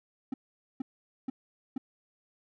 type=tone bursts; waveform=triangle; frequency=261.6 Hz; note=C4; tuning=in tune; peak=-28 dBFS; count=4; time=0.32-1.78 s; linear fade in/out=5 ms; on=20 ms; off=460 ms; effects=none